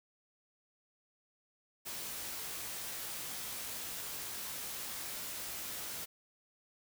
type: noise with comb filter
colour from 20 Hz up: white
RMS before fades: -42 dBFS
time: 1.85-6.06 s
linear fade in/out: 20 ms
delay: 18 ms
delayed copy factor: +0.55
effects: none